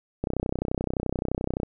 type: click train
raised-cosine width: 2 ms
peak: -13 dBFS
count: 45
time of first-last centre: 0.24-1.632 s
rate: 31.6 Hz
effects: none